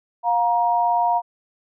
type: tone pair together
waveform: sine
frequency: 707.6 / 944 Hz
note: F5 / A#5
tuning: +23 / +22 cents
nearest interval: perfect fourth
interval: 499 cents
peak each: -19 dBFS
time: 0.23-1.22 s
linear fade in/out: 50 ms
effects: none